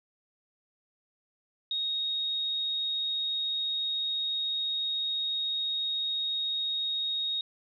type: tone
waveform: sine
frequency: 3746 Hz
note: A#7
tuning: 8 cents sharp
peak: -28 dBFS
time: 1.71-7.41 s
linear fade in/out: 2 ms
effects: none